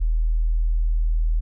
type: tone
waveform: sine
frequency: 40.16 Hz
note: E1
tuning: 44 cents flat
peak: -17 dBFS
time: 0-1.41 s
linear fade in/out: 20 ms
effects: none